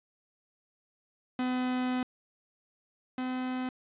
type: tone pair in turn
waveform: 45% pulse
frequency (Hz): 252.7 / 255.2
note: B3 / C4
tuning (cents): +40 / -43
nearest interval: unison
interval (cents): 17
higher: second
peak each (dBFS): -28 / -31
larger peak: first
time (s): 1.39-2.03 / 3.18-3.69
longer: first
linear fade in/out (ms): 2
effects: resampled to 8000 Hz + 9-bit